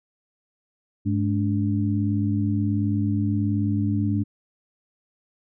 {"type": "tone cluster", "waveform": "sine", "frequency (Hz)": [102.6, 211, 289.6], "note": ["G#2", "G#3", "D4"], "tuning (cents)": [-21, 28, -24], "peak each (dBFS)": [-23, -25, -26], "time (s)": [1.05, 4.24], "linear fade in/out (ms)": 20, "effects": []}